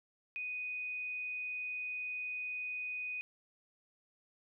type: tone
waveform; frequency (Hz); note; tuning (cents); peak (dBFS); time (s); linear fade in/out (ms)
sine; 2489; D#7; 0; -37; 0.36-3.21; 0
effects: none